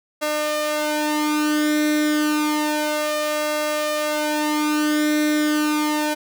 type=tone with flanger; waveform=sawtooth; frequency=301.8 Hz; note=D4; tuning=47 cents sharp; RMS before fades=-21 dBFS; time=0.21-6.15 s; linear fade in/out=20 ms; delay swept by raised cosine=1.5 to 2.8 ms; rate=0.3 Hz; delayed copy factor=+0.75; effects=none